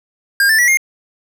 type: tone with pitch steps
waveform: square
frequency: 1612 / 1768.1 / 1939.3 / 2127 Hz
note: G6 / A6 / B6 / C7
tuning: +48 / +8 / -32 / +28 cents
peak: -10 dBFS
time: 0.4-0.772 s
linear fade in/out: 2 ms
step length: 93 ms
effects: none